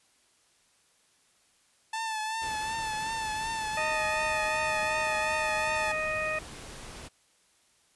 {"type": "tone with vibrato", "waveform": "sawtooth", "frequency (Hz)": 880, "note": "A5", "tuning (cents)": 0, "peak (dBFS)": -27, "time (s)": [1.93, 5.92], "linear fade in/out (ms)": 5, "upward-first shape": "triangle", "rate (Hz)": 2.7, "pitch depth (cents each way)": 47}
{"type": "noise", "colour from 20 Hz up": "pink", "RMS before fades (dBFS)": -44, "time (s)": [2.41, 7.09], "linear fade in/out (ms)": 20}
{"type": "harmonic tone", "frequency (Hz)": 622, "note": "D#5", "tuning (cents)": -1, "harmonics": [1, 2, 3, 4], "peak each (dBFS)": [-33, -36, -34, -33], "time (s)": [3.77, 6.39], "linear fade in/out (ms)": 5}
{"effects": ["white hiss -66 dBFS RMS until 7.95 s", "resampled to 24000 Hz"]}